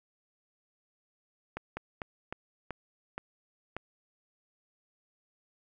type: slowing click train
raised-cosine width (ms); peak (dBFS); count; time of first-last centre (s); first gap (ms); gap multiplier
0.5; -21; 7; 1.57-3.766; 200; 1.24
effects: none